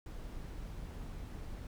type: noise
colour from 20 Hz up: brown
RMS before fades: -44 dBFS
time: 0.06-1.67 s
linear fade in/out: 2 ms
effects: none